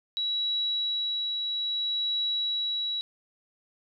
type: tone with tremolo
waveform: sine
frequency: 3900 Hz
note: B7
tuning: 23 cents flat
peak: -25 dBFS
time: 0.17-3.01 s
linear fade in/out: 0 ms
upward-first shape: triangle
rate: 0.61 Hz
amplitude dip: 30%
effects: none